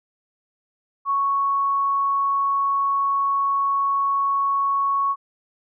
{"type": "tone", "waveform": "sine", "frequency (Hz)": 1108.7, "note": "C#6", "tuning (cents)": 0, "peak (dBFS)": -18, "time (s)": [1.05, 5.16], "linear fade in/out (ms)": 50, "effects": []}